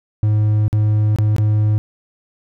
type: tone with dropouts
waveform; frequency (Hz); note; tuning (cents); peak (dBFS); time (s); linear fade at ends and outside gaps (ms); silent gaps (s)
triangle; 106.4; G#2; +42; -10; 0.23-1.78; 0; 0.681-0.729 / 1.161-1.186 / 1.364-1.383
effects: none